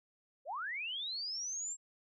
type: linear sweep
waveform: sine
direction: up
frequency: 488.6 to 7590 Hz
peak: -37 dBFS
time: 0.45-1.77 s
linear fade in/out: 50 ms
effects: none